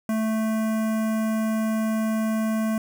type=tone with notch filter; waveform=square; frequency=220 Hz; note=A3; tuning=in tune; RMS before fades=-24 dBFS; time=0.09-2.78 s; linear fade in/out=2 ms; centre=3900 Hz; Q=0.65; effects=none